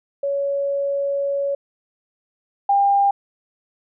sine tone pair in turn, 560 / 799.8 Hz, C#5 / G5, +18 / +35 cents, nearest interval tritone, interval 617 cents, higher second, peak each -19 / -13 dBFS, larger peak second, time 0.23-1.55 / 2.69-3.11 s, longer first, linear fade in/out 5 ms, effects none

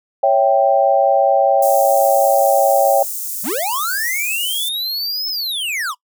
sine chord, C# diminished, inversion none, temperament equal, 554.4 / 659.3 / 784 Hz, C#5 / E5 / G5, 0 / 0 / 0 cents, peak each -14 / -16 / -14 dBFS, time 0.23-3.03 s, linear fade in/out 5 ms
white high-pass noise, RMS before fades -25 dBFS, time 1.62-4.69 s, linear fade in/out 5 ms, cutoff 6700 Hz, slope 24 dB/octave
square linear two-way sweep, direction up then down, 154.3 to 5274 to 926 Hz, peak -20 dBFS, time 3.43-5.95 s, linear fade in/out 50 ms, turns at 5.29 s
effects noise-tail reverb RT60 0.1 s tail -22 dB re dry

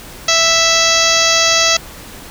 harmonic tone, 659.3 Hz, E5, in tune, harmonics 1 / 2 / 3 / 4 / 5 / 6 / 7 / 8 / 9 / 10, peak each -19 / -19 / -19 / -19 / -19 / -19 / -19 / -19 / -19 / -19 dBFS, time 0.28-1.77 s, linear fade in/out 5 ms, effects pink hiss -34 dBFS RMS until 2.3 s

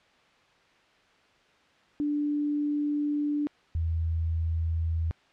sine tone pair in turn, 293.7 / 81.87 Hz, D4 / E2, 0 / -11 cents, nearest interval octave + minor seventh, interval 2211 cents, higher first, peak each -25 dBFS, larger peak neither, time 2-3.47 / 3.75-5.11 s, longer first, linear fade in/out 0 ms, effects white hiss -61 dBFS RMS until 5.32 s + low-pass 3000 Hz 12 dB/octave

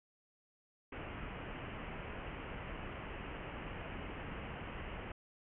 pink low-pass noise, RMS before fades -45 dBFS, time 0.92-5.12 s, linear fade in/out 5 ms, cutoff 3000 Hz, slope 96 dB/octave, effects none

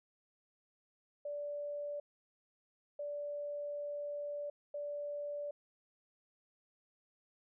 sine tone bursts at uneven times, 582 Hz, D5, 16 cents flat, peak -38 dBFS, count 3, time 1.25-2 / 2.99-4.5 / 4.74-5.51 s, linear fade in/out 5 ms, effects none

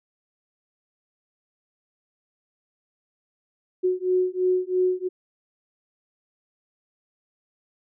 sine beating tone pair, 365.6 / 368.6 Hz, F#4 / F#4, -21 / -7 cents, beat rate 3 Hz, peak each -23 / -23 dBFS, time 3.83-5.09 s, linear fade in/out 20 ms, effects none

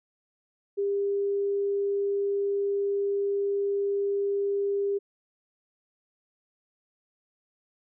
sine tone, 400.5 Hz, G4, 37 cents sharp, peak -24 dBFS, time 0.77-4.99 s, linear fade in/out 20 ms, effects none

